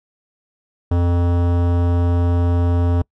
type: tone with hard clipping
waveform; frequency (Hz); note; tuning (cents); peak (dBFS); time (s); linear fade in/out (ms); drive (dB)
sine; 87; F2; -6; -16; 0.91-3.02; 5; 18
effects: noise-tail reverb RT60 0.1 s tail -26 dB re dry